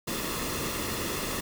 pink noise with comb filter, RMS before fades -32 dBFS, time 0.07-1.41 s, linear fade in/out 10 ms, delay 1.3 ms, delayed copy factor -0.55, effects none

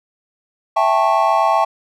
triangle chord, A dominant seventh, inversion second, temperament just, 660 / 792 / 880 / 1100 Hz, E5 / G5 / A5 / C#6, +2 / +18 / 0 / -14 cents, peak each -16 dBFS, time 0.76-1.65 s, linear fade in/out 10 ms, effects none

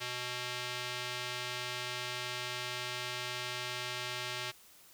square tone with band-pass filter, 123.8 Hz, B2, 5 cents sharp, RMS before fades -39 dBFS, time 0-4.52 s, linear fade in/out 20 ms, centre 3300 Hz, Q 1, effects white hiss -59 dBFS RMS until 4.93 s

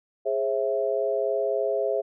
sine chord, Ab augmented, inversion none, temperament equal with one note detuned, 415.3 / 535.8 / 659.3 Hz, Ab4 / C5 / E5, 0 / +41 / 0 cents, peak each -27 dBFS, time 0.25-2.02 s, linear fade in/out 20 ms, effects none

